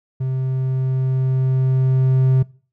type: tone with level ramp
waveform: triangle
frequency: 130.81 Hz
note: C3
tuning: in tune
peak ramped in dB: -17 to -9 dBFS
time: 0.2-2.43 s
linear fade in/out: 10 ms
effects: noise-tail reverb RT60 0.4 s tail -22 dB re dry